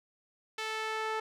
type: tone with band-pass filter sweep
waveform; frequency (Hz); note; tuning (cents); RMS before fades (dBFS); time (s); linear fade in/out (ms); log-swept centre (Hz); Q
sawtooth; 438.6; A4; -6; -35; 0.58-1.2; 5; 2800 to 1200; 0.85
effects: none